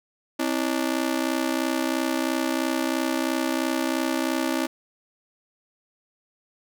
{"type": "ring-modulated tone", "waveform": "sawtooth", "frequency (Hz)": 294.1, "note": "D4", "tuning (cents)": 3, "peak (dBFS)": -16, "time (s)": [0.39, 4.67], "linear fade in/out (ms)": 10, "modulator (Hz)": 31.5, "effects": []}